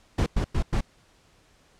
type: noise bursts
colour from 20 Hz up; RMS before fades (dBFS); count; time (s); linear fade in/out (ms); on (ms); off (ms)
brown; -23; 4; 0.18-0.808; 5; 82; 100
effects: pink hiss -60 dBFS RMS until 1.79 s + low-pass 8000 Hz 12 dB/octave